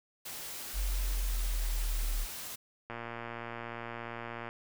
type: noise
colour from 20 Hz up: white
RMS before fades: -42 dBFS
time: 0.25-2.56 s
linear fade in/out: 10 ms
type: exponential sweep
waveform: sine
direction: down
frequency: 46.25 to 36.71 Hz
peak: -29 dBFS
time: 0.73-2.27 s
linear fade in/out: 50 ms
type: click train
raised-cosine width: 0.5 ms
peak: -25 dBFS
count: 187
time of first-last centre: 2.9-4.49 s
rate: 117 Hz
effects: none